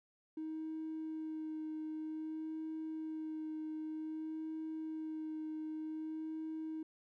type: tone with vibrato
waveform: triangle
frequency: 314.2 Hz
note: D#4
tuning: 17 cents sharp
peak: -36 dBFS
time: 0.37-6.83 s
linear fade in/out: 5 ms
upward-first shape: sine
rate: 0.53 Hz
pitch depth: 14 cents each way
effects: tanh soft clip ceiling -36 dBFS